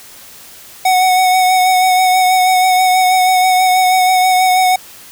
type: tone with vibrato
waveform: square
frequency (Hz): 741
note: F#5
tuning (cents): +2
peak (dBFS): -9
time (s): 0.85-4.76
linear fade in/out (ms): 5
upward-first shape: sine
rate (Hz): 6.2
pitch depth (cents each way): 21
effects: white hiss -37 dBFS RMS until 5.11 s